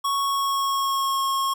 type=tone with pitch glide; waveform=square; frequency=1108.7 to 1085.9 Hz; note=C#6 to C#6; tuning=0 to -36 cents; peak=-22 dBFS; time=0.04-1.54 s; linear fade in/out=10 ms; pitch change=-36 cents; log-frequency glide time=0.17-1.21 s; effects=none